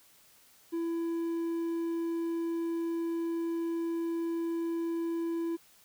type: tone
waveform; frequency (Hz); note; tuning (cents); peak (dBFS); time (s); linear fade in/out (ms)
triangle; 334; E4; +23; -28; 0.72-5.57; 20
effects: white hiss -61 dBFS RMS until 5.84 s